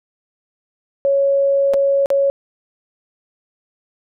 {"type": "tone with dropouts", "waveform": "sine", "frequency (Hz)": 554.4, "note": "C#5", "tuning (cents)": 0, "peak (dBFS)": -12, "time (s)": [1.05, 2.3], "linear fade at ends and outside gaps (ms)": 0, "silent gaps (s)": [[1.736, 1.741], [2.059, 2.103]], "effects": []}